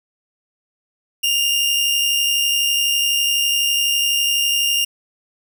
sawtooth tone pair together, 2800 / 2872 Hz, F7 / F7, +4 / +48 cents, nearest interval unison, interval 44 cents, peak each -13 / -21 dBFS, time 1.23-4.85 s, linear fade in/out 10 ms, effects none

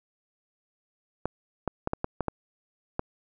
clicks, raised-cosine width 1 ms, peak -13 dBFS, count 8, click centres 1.256 / 1.677 / 1.874 / 1.934 / 2.044 / 2.207 / 2.283 / 2.994 s, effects none

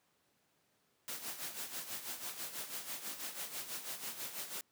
white noise with tremolo, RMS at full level -41 dBFS, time 1.08-4.61 s, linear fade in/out 0 ms, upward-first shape sine, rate 6.1 Hz, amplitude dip 65%, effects pink hiss -75 dBFS RMS until 4.71 s + high-pass 150 Hz 12 dB/octave

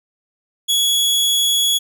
sawtooth tone, 3362 Hz, G#7, 20 cents sharp, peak -11 dBFS, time 0.68-1.79 s, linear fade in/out 20 ms, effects none

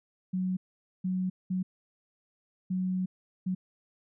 sine tone bursts at uneven times, 185 Hz, F#3, in tune, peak -27 dBFS, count 5, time 0.33-0.57 / 1.04-1.3 / 1.5-1.63 / 2.7-3.06 / 3.46-3.55 s, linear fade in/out 10 ms, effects none

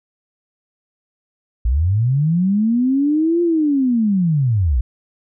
sine linear two-way sweep, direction up then down, 53 to 349.2 to 53 Hz, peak -13 dBFS, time 1.65-4.81 s, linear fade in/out 5 ms, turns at 3.42 s, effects none

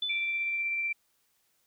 sine tone with exponential decay, 3497 Hz, A7, 11 cents flat, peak -27 dBFS, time 0.02-0.62 s, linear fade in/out 5 ms, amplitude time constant 130 ms
sine tone with tremolo, 2349 Hz, D7, in tune, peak -27 dBFS, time 0.09-0.93 s, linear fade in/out 10 ms, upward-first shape triangle, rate 16 Hz, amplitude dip 25%
effects white hiss -72 dBFS RMS until 1.66 s

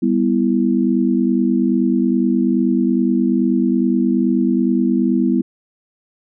sine chord, E minor, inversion first, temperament just, 197.78 / 247.2 / 329.6 Hz, G3 / B3 / E4, +16 / +2 / 0 cents, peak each -18 / -16 / -19 dBFS, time 0.02-5.42 s, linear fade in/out 10 ms, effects none

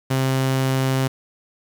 sawtooth tone, 132.4 Hz, C3, 21 cents sharp, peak -14 dBFS, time 0.1-1.08 s, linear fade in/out 10 ms, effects 7-bit

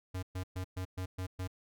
square tone bursts, 92.5 Hz, F#2, in tune, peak -36 dBFS, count 7, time 0.14-1.476 s, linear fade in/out 10 ms, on 88 ms, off 120 ms, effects none

